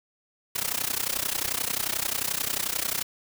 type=noise with amplitude modulation; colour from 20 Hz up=white; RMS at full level=-25 dBFS; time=0.55-3.03 s; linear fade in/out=10 ms; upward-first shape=sine; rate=31.3 Hz; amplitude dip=90%; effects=none